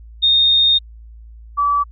sine tone pair in turn, 3683 / 1151.4 Hz, A#7 / D6, -22 / -35 cents, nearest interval octave + minor sixth, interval 2013 cents, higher first, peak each -10 / -13 dBFS, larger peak first, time 0.22-0.79 / 1.57-1.84 s, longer first, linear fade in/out 20 ms, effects added 56 Hz sine -36 dBFS peak until 1.91 s

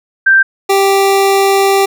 sine / 25% pulse tone pair in turn, 1569 / 392.2 Hz, G6 / G4, +1 / +1 cents, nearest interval 2 octaves, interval 2400 cents, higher first, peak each -4 dBFS, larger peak neither, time 0.26-0.43 / 0.69-1.86 s, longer second, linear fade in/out 10 ms, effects none

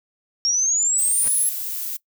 sine exponential sweep, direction up, 5500 to 11270 Hz, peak -17 dBFS, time 0.45-1.49 s, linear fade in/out 0 ms
violet noise, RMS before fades -28 dBFS, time 0.98-1.97 s, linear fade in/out 10 ms
pink noise with exponential growth, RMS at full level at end -31 dBFS, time 1.17-1.28 s, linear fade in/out 1 ms, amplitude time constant 23 ms
effects noise-tail reverb RT60 0.1 s tail -21 dB re dry

